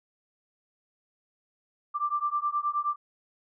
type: beating tone pair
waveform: sine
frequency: 1174.7 / 1184.2 Hz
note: D6 / D6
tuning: 0 / +14 cents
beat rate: 9.5 Hz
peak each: -29 dBFS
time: 1.94-2.96 s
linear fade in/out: 20 ms
effects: none